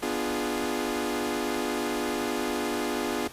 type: chord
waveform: sawtooth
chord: B diminished seventh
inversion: none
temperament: equal with one note detuned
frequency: 246.9 / 297.4 / 349.2 / 415.3 Hz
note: B3 / D4 / F4 / Ab4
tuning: 0 / +22 / 0 / 0 cents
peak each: -29 dBFS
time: 0.02-3.28 s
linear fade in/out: 10 ms
effects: pink hiss -46 dBFS RMS until 3.32 s + resampled to 32000 Hz